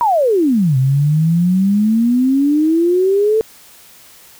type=exponential two-way sweep; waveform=sine; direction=down then up; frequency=987.8 to 128.4 to 447.6 Hz; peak=-10 dBFS; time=0.01-3.41 s; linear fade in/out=0 ms; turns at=0.77 s; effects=white hiss -43 dBFS RMS until 4.39 s